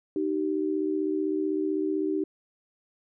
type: tone pair together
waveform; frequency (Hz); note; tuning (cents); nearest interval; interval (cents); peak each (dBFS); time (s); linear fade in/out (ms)
sine; 309.3 / 385.1; D#4 / G4; -10 / -31; major third; 379; -27 / -28; 0.16-2.24; 2
effects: none